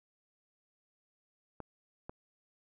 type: clicks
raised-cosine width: 1 ms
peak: -28 dBFS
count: 2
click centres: 1.603 / 2.095 s
effects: none